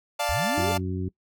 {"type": "chord", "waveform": "sawtooth", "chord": "D minor", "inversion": "none", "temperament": "equal", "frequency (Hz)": [587.3, 698.5, 880], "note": ["D5", "F5", "A5"], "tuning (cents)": [0, 0, 0], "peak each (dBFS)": -25, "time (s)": [0.19, 0.78], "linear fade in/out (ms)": 10}
{"type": "linear sweep", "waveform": "sine", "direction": "up", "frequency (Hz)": [50.8, 438.9], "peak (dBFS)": -28, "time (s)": [0.29, 0.72], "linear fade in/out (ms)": 0}
{"type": "harmonic tone", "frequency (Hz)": 92.5, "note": "F#2", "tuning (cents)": 0, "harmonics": [1, 2, 3, 4], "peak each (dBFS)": [-29, -32, -34, -35], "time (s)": [0.57, 1.09], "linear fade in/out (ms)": 10}
{"effects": ["noise-tail reverb RT60 0.1 s tail -22 dB re dry"]}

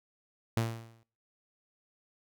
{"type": "tone with exponential decay", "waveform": "sawtooth", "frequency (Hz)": 114.3, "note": "A#2", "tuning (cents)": -34, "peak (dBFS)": -21, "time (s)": [0.57, 1.03], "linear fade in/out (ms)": 0, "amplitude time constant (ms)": 98, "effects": ["noise-tail reverb RT60 0.4 s tail -19 dB re dry"]}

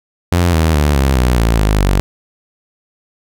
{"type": "tone with pitch steps", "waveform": "sawtooth", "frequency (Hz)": [87.5, 80.24, 73.58, 67.47, 61.87, 56.74, 52.03, 47.71], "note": ["F2", "E2", "D2", "C#2", "B1", "A#1", "G#1", "G1"], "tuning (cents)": [4, -46, 4, -46, 4, -46, 4, -46], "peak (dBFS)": -6, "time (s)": [0.32, 2], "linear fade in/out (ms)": 0, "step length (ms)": 210, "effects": []}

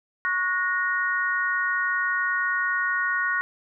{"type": "chord", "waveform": "sine", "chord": "F# major", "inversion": "second", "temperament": "equal with one note detuned", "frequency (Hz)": [1108.7, 1457.1, 1864.7], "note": ["C#6", "F#6", "A#6"], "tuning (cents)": [0, -27, 0], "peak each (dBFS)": [-29, -25, -26], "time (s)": [0.25, 3.41], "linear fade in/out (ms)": 0, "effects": []}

